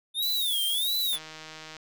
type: tone with vibrato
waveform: square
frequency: 3557 Hz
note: A7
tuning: 18 cents sharp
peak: -26 dBFS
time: 0.14-1.19 s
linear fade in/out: 50 ms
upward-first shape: sine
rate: 1.5 Hz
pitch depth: 200 cents each way
type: noise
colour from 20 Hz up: violet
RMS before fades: -34 dBFS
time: 0.22-1.16 s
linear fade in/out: 5 ms
type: click train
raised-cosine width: 0.2 ms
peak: -25 dBFS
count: 101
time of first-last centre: 1.13-1.767 s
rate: 157 Hz
effects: none